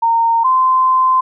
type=tone pair in turn; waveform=sine; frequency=920 / 1034.8 Hz; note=A#5 / C6; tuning=-23 / -19 cents; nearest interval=major second; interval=204 cents; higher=second; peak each=-10 / -9 dBFS; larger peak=second; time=0.02-0.44 / 0.44-1.21 s; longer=second; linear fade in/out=10 ms; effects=none